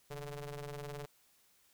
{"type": "ring-modulated tone", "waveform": "sawtooth", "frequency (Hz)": 146.83, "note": "D3", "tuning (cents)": 0, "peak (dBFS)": -35, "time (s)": [0.1, 1.06], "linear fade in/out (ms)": 10, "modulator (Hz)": 284, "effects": ["white hiss -69 dBFS RMS until 1.73 s"]}